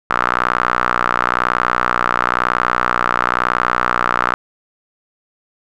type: tone with band-pass filter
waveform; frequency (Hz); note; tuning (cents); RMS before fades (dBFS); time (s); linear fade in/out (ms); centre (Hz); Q
sawtooth; 61; B1; -21; -17; 0.1-4.34; 0; 1300; 4.4
effects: none